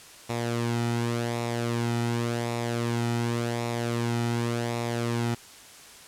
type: tone with flanger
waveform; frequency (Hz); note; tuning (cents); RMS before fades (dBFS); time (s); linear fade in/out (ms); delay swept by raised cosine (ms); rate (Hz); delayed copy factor
sawtooth; 118; A#2; +22; -28; 0.29-5.35; 10; 0.64 to 1.84; 0.89; -0.55
effects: white hiss -48 dBFS RMS until 6.07 s + low-pass 10000 Hz 12 dB/octave